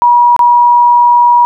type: tone with dropouts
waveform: sine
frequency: 962 Hz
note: B5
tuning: 46 cents flat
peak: -3 dBFS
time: 0.02-1.45 s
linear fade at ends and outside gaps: 0 ms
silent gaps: 0.364-0.392 s
effects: none